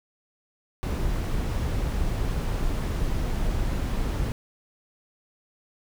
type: noise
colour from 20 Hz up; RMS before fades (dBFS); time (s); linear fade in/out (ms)
brown; -26; 0.83-4.32; 0
effects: none